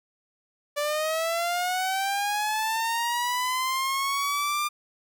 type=linear sweep; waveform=sawtooth; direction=up; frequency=580 to 1200 Hz; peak=-21 dBFS; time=0.76-4.69 s; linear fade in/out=20 ms; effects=none